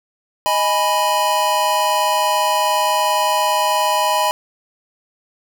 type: chord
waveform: square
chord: G# minor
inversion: second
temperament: equal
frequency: 622.3 / 830.6 / 987.8 Hz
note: D#5 / G#5 / B5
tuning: 0 / 0 / 0 cents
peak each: -22 / -21 / -18 dBFS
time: 0.46-4.31 s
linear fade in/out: 0 ms
effects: none